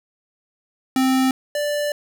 square tone pair in turn, 261.6 / 587.3 Hz, C4 / D5, 0 / 0 cents, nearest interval octave + major second, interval 1400 cents, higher second, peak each -16 / -21 dBFS, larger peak first, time 0.96-1.31 / 1.55-1.92 s, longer second, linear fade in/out 2 ms, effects none

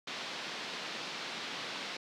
white band-pass noise, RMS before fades -41 dBFS, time 0.07-1.97 s, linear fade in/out 5 ms, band 160 to 4500 Hz, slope 24 dB/octave, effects none

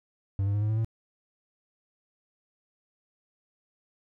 triangle tone with pitch steps, 98 / 100.76 / 103.59 / 106.5 / 109.49 / 112.57 Hz, G2 / G2 / G#2 / G#2 / A2 / A2, 0 / +48 / -4 / +44 / -8 / +40 cents, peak -22 dBFS, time 0.39-0.846 s, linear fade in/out 0 ms, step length 76 ms, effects none

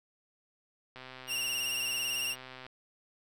click train, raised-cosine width 0.3 ms, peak -30 dBFS, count 221, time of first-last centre 0.96-2.665 s, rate 129 Hz
sawtooth tone with vibrato, 2794 Hz, F7, in tune, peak -28 dBFS, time 1.27-2.36 s, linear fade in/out 50 ms, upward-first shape sine, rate 18 Hz, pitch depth 47 cents each way
effects none

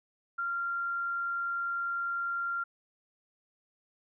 sine tone, 1385 Hz, F6, 15 cents flat, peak -30 dBFS, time 0.38-2.64 s, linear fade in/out 10 ms, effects none

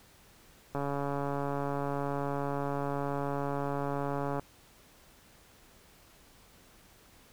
click train, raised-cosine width 1 ms, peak -20 dBFS, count 515, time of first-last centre 0.75-4.395 s, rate 141 Hz, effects pink hiss -59 dBFS RMS until 7.32 s

